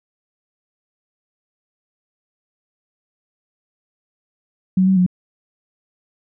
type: tone with pitch steps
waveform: sine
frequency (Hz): 186.9 / 190.3 / 181.2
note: F#3 / F#3 / F#3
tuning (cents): +18 / +49 / -36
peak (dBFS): -11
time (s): 4.77-5.064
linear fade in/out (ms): 5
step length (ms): 98
effects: none